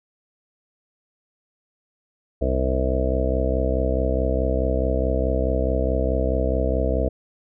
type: harmonic tone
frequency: 64.7 Hz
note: C2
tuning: 19 cents flat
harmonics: 1 / 2 / 3 / 4 / 5 / 7 / 8 / 9 / 10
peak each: -22 / -31 / -33 / -30 / -31 / -28 / -27 / -33 / -28 dBFS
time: 2.41-7.09 s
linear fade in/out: 10 ms
effects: none